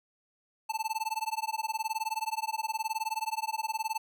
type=tone with tremolo; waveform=square; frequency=880 Hz; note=A5; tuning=in tune; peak=-28 dBFS; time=0.69-3.98 s; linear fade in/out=10 ms; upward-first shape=sine; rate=19 Hz; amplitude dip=100%; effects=none